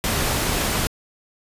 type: noise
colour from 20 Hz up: pink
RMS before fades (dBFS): -22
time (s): 0.04-0.87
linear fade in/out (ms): 0
effects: resampled to 32000 Hz